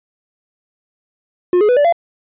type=tone with pitch steps; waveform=triangle; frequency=357.7 / 420.5 / 494.3 / 581.1 / 683.1 Hz; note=F4 / G#4 / B4 / D5 / F5; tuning=+41 / +22 / +1 / -18 / -38 cents; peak=-7 dBFS; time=1.53-1.925 s; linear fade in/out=2 ms; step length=79 ms; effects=resampled to 8000 Hz